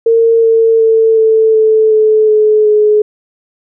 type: tone with pitch steps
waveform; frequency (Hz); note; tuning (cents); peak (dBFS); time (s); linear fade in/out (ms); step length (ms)
sine; 457 / 452 / 447.1 / 442.2 / 437.4 / 432.6 / 427.9 / 423.2; A#4 / A4 / A4 / A4 / A4 / A4 / A4 / G#4; -34 / +47 / +28 / +9 / -10 / -29 / -48 / +33; -5; 0.06-3.02; 5; 370
effects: none